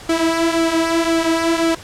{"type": "tone with flanger", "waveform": "sawtooth", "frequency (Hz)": 329.8, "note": "E4", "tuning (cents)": 1, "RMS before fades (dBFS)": -17, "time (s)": [0.09, 1.75], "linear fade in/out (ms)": 5, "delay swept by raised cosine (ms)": [1.9, 5.8], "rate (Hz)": 1.9, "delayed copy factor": -0.6, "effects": ["pink hiss -37 dBFS RMS until 1.83 s", "low-pass 9000 Hz 12 dB/octave"]}